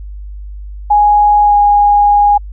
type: tone with pitch glide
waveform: sine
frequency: 830 to 821.9 Hz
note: G#5 to G#5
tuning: -1 to -18 cents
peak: -5 dBFS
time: 0.9-2.38 s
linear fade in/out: 10 ms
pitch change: -17 cents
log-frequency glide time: 1.43-1.55 s
effects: added 50 Hz sine -24 dBFS peak until 2.52 s